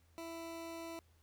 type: tone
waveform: 20% pulse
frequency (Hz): 331.3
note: E4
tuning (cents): +9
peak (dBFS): -39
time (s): 0.18-0.99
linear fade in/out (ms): 0
effects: added 82 Hz sine -67 dBFS peak until 1.22 s + pink hiss -74 dBFS RMS until 1.22 s